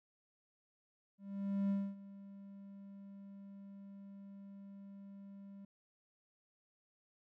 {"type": "tone with ADSR envelope", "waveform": "triangle", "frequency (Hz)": 198, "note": "G3", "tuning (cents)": 18, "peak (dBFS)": -29, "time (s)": [1.18, 5.65], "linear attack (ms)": 520, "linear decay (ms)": 250, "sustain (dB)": -19, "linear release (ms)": 4, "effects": []}